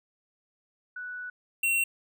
sine / square tone pair in turn, 1480 / 2730 Hz, F#6 / F7, 0 / -40 cents, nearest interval major seventh, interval 1060 cents, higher second, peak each -35 / -24 dBFS, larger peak second, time 0.96-1.3 / 1.63-1.84 s, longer first, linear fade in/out 5 ms, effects none

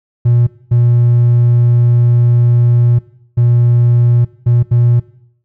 triangle tone bursts at uneven times, 120 Hz, B2, 49 cents flat, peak -4 dBFS, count 5, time 0.25-0.47 / 0.71-2.99 / 3.37-4.25 / 4.46-4.63 / 4.71-5 s, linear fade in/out 10 ms, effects noise-tail reverb RT60 0.7 s tail -20 dB re dry + tanh soft clip ceiling 0 dBFS

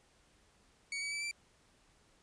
sawtooth tone with pitch steps, 2247 / 2278 / 2310 / 2342 Hz, C#7 / C#7 / D7 / D7, +23 / +47 / -29 / -5 cents, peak -33 dBFS, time 0.92-1.312 s, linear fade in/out 2 ms, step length 98 ms, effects pink hiss -68 dBFS RMS until 2.22 s + resampled to 22050 Hz

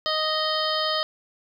harmonic tone, 622.3 Hz, D#5, in tune, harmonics 1 / 2 / 3 / 5 / 6 / 7 / 8, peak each -28 / -28 / -33 / -29 / -33 / -31 / -32 dBFS, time 0.06-1.03 s, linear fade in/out 0 ms, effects 9-bit

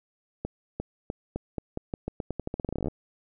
accelerating click train, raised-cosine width 2 ms, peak -17 dBFS, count 25, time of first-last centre 0.45-2.883 s, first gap 350 ms, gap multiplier 0.86, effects none

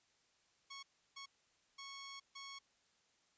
10% pulse tone bursts at uneven times, 1104 Hz, C#6, 7 cents flat, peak -40 dBFS, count 4, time 0.7-0.83 / 1.16-1.26 / 1.78-2.2 / 2.35-2.59 s, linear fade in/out 10 ms, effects white hiss -75 dBFS RMS until 3.37 s + resampled to 16000 Hz

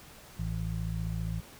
harmonic tone, 55 Hz, A1, in tune, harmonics 1 / 2 / 3, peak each -35 / -35 / -35 dBFS, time 0.38-1.41 s, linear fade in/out 20 ms, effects pink hiss -52 dBFS RMS until 1.59 s

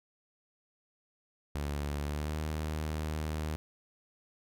sawtooth tone with pitch glide, 72.5 to 77.26 Hz, D2 to D#2, -22 to -12 cents, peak -29 dBFS, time 1.55-3.56 s, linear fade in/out 0 ms, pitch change +110 cents, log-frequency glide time 2.03-2.37 s, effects none

